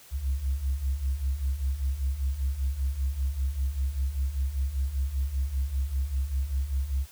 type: beating tone pair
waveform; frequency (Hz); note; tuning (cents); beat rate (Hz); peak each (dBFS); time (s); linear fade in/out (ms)
sine; 64.4 / 69.5; C2 / C#2; -27 / +5; 5.1; -30 / -26; 0.11-7.07; 50
effects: tanh soft clip ceiling -20 dBFS + white hiss -52 dBFS RMS until 7.11 s